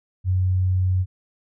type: tone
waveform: sine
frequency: 92.5 Hz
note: F#2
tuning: in tune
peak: -17 dBFS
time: 0.24-1.06 s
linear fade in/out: 50 ms
effects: none